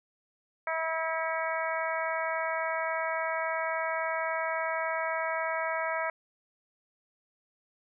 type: harmonic tone with a mistuned harmonic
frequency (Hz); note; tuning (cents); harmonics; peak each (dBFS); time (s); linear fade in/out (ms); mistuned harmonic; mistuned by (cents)
323.6; E4; -32; 2 / 3 / 4 / 5 / 6 / 7; -33 / -35 / -36 / -37 / -38 / -38; 0.67-6.1; 2; 7; -21
effects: none